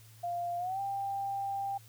sine tone with pitch glide, 697 to 791.4 Hz, F5 to G5, -4 to +16 cents, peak -32 dBFS, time 0.23-1.78 s, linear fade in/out 10 ms, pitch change +220 cents, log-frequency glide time 0.58-0.8 s, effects added 111 Hz sine -54 dBFS peak until 1.88 s + white hiss -60 dBFS RMS until 1.88 s

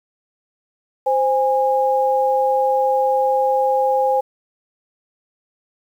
sine tone pair together, 522 / 820.9 Hz, C5 / G#5, -4 / -20 cents, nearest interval minor sixth, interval 784 cents, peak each -17 dBFS, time 1.06-4.21 s, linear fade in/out 10 ms, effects 8-bit

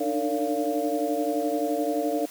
sine tone cluster, 294.2 / 305.8 / 454.1 / 570 / 694 Hz, D4 / D#4 / A#4 / C#5 / F5, +3 / -30 / -45 / +48 / -11 cents, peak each -30 dBFS, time 0-2.26 s, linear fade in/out 10 ms, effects white hiss -45 dBFS RMS until 2.3 s

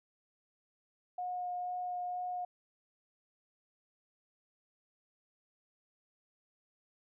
sine tone with vibrato, 720 Hz, F#5, 47 cents flat, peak -35 dBFS, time 1.18-2.45 s, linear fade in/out 5 ms, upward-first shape sine, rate 2.1 Hz, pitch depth 9 cents each way, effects none

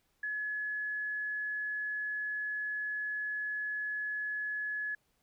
sine tone, 1700 Hz, G#6, 40 cents sharp, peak -33 dBFS, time 0.23-4.95 s, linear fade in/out 5 ms, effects pink hiss -75 dBFS RMS until 5.22 s

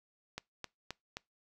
click train, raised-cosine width 0.2 ms, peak -22 dBFS, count 4, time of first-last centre 0.38-1.169 s, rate 3.8 Hz, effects noise-tail reverb RT60 0.2 s tail -24 dB re dry

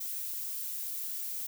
violet noise, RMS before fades -37 dBFS, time 0-1.47 s, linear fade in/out 10 ms, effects none

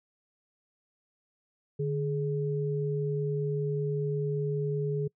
sine tone pair together, 148.39 / 420 Hz, D3 / G#4, +18 / +19 cents, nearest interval octave + tritone, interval 1801 cents, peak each -29 / -31 dBFS, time 1.79-5.08 s, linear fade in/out 10 ms, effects noise-tail reverb RT60 0.1 s tail -26 dB re dry

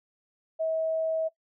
sine tone, 643 Hz, E5, 43 cents flat, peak -25 dBFS, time 0.59-1.29 s, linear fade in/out 20 ms, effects noise-tail reverb RT60 0.1 s tail -19 dB re dry

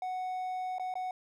triangle tone with dropouts, 740 Hz, F#5, in tune, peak -31 dBFS, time 0.02-1.11 s, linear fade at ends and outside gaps 2 ms, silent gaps 0.784-0.796 / 0.94-0.954 s, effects none

